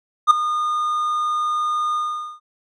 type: tone with ADSR envelope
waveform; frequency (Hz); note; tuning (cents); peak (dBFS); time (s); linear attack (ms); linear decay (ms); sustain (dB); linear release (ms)
triangle; 1221; D#6; -33; -3; 0.27-2.4; 36; 8; -14; 450
effects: resampled to 24000 Hz